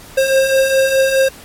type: beating tone pair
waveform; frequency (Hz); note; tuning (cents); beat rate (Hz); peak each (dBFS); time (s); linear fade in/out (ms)
square; 530 / 534.8; C5 / C5; +22 / +38; 4.8; -19 / -12; 0.17-1.29; 10
effects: pink hiss -38 dBFS RMS until 1.44 s + MP3 64 kbps